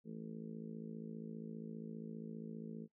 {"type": "harmonic tone", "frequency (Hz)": 55, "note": "A1", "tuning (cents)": 0, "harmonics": [3, 4, 5, 6, 7, 8, 9], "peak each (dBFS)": [-50, -47, -60, -57, -60, -54, -63], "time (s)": [0.04, 2.88], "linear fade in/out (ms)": 50, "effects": ["noise-tail reverb RT60 0.1 s tail -23 dB re dry"]}